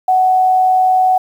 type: tone with amplitude modulation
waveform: sine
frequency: 745 Hz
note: F#5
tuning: 12 cents sharp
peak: -7 dBFS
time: 0.08-1.18 s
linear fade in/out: 5 ms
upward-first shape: sine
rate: 100 Hz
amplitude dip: 30%
effects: 7-bit